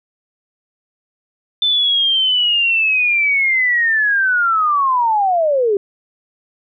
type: linear sweep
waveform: sine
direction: down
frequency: 3545 to 384.7 Hz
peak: -12 dBFS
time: 1.62-5.77 s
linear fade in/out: 2 ms
effects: none